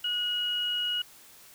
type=tone pair together; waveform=sine; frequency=1459.2 / 2900 Hz; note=F#6 / F#7; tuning=-24 / -35 cents; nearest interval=octave; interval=1189 cents; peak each=-38 / -27 dBFS; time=0.04-1.02 s; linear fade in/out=5 ms; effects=white hiss -53 dBFS RMS until 1.54 s